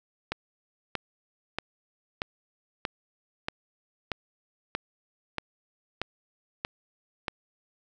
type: click train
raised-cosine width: 0.3 ms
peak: -13 dBFS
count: 12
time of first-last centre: 0.32-7.282 s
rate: 1.58 Hz
effects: none